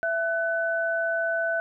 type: tone pair together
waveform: sine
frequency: 665.3 / 1500 Hz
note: E5 / F#6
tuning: +16 / +23 cents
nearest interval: octave + major second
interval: 1407 cents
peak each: -26 dBFS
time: 0.03-1.6 s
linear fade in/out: 0 ms
effects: none